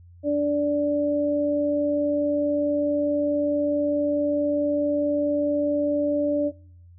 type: tone pair together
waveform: sine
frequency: 291.8 / 583.6 Hz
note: D4 / D5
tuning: -11 / -11 cents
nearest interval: octave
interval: 1200 cents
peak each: -23 / -22 dBFS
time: 0.23-6.52 s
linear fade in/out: 50 ms
effects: noise-tail reverb RT60 0.6 s tail -23 dB re dry + added 87 Hz sine -46 dBFS peak until 6.98 s